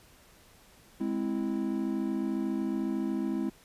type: chord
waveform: triangle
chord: Ab augmented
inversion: none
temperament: equal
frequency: 207.7 / 261.6 / 329.6 Hz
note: Ab3 / C4 / E4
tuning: 0 / 0 / 0 cents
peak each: -31 dBFS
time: 1-3.5 s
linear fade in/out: 10 ms
effects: pink hiss -58 dBFS RMS until 3.64 s + resampled to 32000 Hz